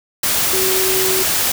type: tone in noise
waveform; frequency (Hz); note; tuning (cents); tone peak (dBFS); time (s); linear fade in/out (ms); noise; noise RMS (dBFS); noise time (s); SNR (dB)
sine; 377.5; F#4; +35; -19; 0.53-1.23; 5; white; -17; 0.23-1.52; -5
effects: none